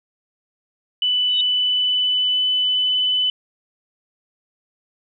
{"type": "tone with pitch glide", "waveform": "sine", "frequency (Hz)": [2985, 3006], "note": ["F#7", "F#7"], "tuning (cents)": [15, 27], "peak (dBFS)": -16, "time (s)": [1.02, 3.3], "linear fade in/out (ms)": 2, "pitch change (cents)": 12, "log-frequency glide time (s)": [1.3, 2.93]}
{"type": "tone with exponential growth", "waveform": "sine", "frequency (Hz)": 3729, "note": "A#7", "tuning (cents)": 0, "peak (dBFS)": -17, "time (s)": [1.28, 1.41], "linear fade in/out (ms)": 5, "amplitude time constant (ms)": 27}
{"effects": []}